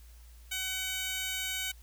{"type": "tone with high-pass filter", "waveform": "15% pulse", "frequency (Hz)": 753, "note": "F#5", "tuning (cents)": 30, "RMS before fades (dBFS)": -35, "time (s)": [0.51, 1.72], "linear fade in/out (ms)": 10, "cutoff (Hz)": 2700, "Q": 0.77, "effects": ["added 58 Hz sine -50 dBFS peak until 1.82 s", "white hiss -62 dBFS RMS until 1.82 s"]}